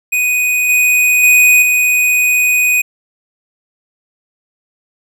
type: tone with level steps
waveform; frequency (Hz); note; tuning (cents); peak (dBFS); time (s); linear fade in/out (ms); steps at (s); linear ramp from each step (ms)
square; 2489; D#7; 0; -12 / -9 / -6 / -10; 0.12-2.82; 10; 0.69 / 1.23 / 1.62; 5
effects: none